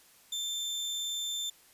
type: tone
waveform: 30% pulse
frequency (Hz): 3559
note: A7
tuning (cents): +19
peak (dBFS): -30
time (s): 0.32-1.5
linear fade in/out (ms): 5
effects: white hiss -60 dBFS RMS until 1.73 s + resampled to 32000 Hz